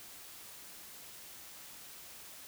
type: silence
effects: white hiss -51 dBFS RMS until 2.47 s